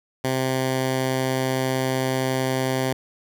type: tone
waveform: 10% pulse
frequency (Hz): 130.81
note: C3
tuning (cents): 0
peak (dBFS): -13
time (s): 0.24-2.93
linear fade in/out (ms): 5
effects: none